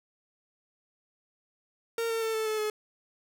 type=tone with pitch steps; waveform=45% pulse; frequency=459.9 / 453 / 446.3 / 439.6 / 433.1 / 426.6 Hz; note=A#4 / A#4 / A4 / A4 / A4 / G#4; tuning=-23 / -50 / +25 / -2 / -27 / +46 cents; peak=-28 dBFS; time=1.98-2.7 s; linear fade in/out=2 ms; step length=120 ms; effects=none